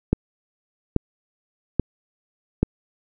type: click train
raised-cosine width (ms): 3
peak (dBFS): -4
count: 4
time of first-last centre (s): 0.13-2.63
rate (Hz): 1.2
effects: none